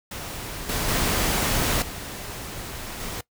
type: noise with level steps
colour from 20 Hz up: pink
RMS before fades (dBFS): -34 / -26 / -23 / -35 / -32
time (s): 0.11-3.21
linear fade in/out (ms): 5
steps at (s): 0.69 / 0.88 / 1.82 / 3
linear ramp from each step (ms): 2
effects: noise-tail reverb RT60 0.1 s tail -20 dB re dry